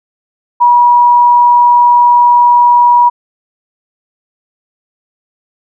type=tone; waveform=sine; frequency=965 Hz; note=B5; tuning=40 cents flat; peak=-3 dBFS; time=0.6-3.1 s; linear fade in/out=20 ms; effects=none